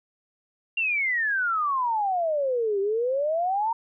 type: exponential two-way sweep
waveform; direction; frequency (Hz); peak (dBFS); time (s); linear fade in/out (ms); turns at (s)
sine; down then up; 2794 to 387 to 935; -22; 0.77-3.73; 5; 2.8
effects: none